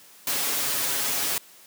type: noise with comb filter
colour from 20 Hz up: white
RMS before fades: -26 dBFS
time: 0.27-1.38 s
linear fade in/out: 2 ms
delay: 7.2 ms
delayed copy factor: +0.7
effects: white hiss -51 dBFS RMS until 1.66 s + high-pass 150 Hz 12 dB/octave